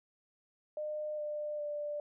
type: tone with pitch steps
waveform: sine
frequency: 606 / 598 / 590.1 Hz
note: D#5 / D5 / D5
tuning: -46 / +31 / +8 cents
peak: -35 dBFS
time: 0.77-2 s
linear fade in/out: 2 ms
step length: 410 ms
effects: none